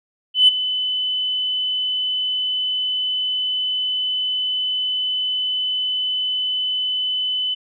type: tone with ADSR envelope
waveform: sine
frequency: 3014 Hz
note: F#7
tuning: 31 cents sharp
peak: -6 dBFS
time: 0.34-7.55 s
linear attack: 140 ms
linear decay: 16 ms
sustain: -13 dB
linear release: 17 ms
effects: tanh soft clip ceiling -2 dBFS

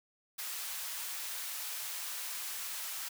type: high-pass noise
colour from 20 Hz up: white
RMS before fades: -40 dBFS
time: 0.38-3.09 s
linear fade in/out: 10 ms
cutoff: 900 Hz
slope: 12 dB/octave
effects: none

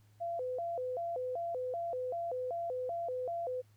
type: tone with vibrato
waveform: sine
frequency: 587.3 Hz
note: D5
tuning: in tune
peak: -34 dBFS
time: 0.2-3.62 s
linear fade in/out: 20 ms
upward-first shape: square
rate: 2.6 Hz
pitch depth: 260 cents each way
effects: added 105 Hz sine -61 dBFS peak until 3.76 s + pink hiss -72 dBFS RMS until 3.76 s

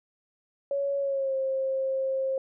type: tone with pitch glide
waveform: sine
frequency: 559 to 532.5 Hz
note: C#5 to C5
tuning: +14 to +30 cents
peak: -25 dBFS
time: 0.71-2.38 s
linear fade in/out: 2 ms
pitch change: -84 cents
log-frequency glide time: 0.99-1.35 s
effects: none

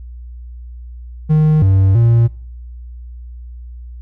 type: tone with pitch steps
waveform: triangle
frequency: 154.4 / 96.1 / 116.6 Hz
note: D#3 / G2 / A#2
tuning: -13 / -34 / +1 cents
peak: -6 dBFS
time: 1.29-2.28 s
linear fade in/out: 20 ms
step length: 330 ms
effects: noise-tail reverb RT60 0.5 s tail -22 dB re dry + added 60 Hz sine -29 dBFS peak until 4.01 s

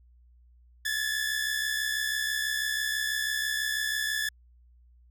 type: tone pair together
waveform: sawtooth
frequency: 1693.9 / 1760 Hz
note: G#6 / A6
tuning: +34 / 0 cents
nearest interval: minor second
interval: 66 cents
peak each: -27 dBFS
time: 0.85-4.29 s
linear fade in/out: 5 ms
effects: added 60 Hz sine -55 dBFS peak until 5.1 s

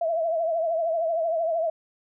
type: tone with vibrato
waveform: sine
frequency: 659.3 Hz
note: E5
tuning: in tune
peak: -22 dBFS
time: 0.01-1.7 s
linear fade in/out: 5 ms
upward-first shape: triangle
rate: 13 Hz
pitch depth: 89 cents each way
effects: none

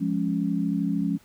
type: chord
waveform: sine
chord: Db major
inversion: first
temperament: equal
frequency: 174.61 / 207.7 / 277.2 Hz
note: F3 / Ab3 / Db4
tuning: 0 / 0 / 0 cents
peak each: -27 dBFS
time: 0-1.18 s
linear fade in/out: 20 ms
effects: pink hiss -58 dBFS RMS until 1.24 s

